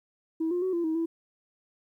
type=tone with pitch steps; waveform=sine; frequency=323.1 / 354.1 / 373.5 / 341.4 / 318.6 / 330.4 Hz; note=E4 / F4 / F#4 / F4 / D#4 / E4; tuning=-35 / +24 / +16 / -39 / +41 / +4 cents; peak=-24 dBFS; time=0.4-1.06 s; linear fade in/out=10 ms; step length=110 ms; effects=tanh soft clip ceiling -22 dBFS + 11-bit